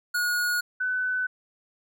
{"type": "tone pair in turn", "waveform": ["square", "sine"], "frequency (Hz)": [1448, 1504.7], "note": ["F#6", "F#6"], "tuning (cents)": [-38, 29], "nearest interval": "minor second", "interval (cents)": 67, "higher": "second", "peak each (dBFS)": -24, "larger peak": "neither", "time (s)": [[0.14, 0.61], [0.8, 1.27]], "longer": "neither", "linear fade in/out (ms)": 10, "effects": []}